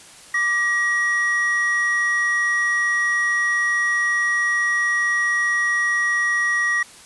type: tone pair together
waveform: triangle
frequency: 1174.7 / 1902.3 Hz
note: D6 / A#6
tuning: 0 / +35 cents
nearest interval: minor sixth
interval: 835 cents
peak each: -26 / -16 dBFS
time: 0.34-6.83 s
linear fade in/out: 5 ms
effects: white hiss -44 dBFS RMS until 7.05 s + resampled to 24000 Hz